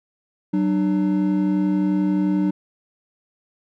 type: tone pair together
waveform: triangle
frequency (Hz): 188.57 / 300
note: F#3 / D4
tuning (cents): +33 / +37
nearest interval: minor sixth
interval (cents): 804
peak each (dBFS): -18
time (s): 0.53-2.51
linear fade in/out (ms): 10
effects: none